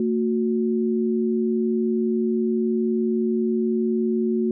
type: tone pair together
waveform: sine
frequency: 226.5 / 365.6 Hz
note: A#3 / F#4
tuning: -50 / -21 cents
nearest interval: minor sixth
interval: 829 cents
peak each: -21 / -23 dBFS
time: 0-4.51 s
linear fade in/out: 2 ms
effects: none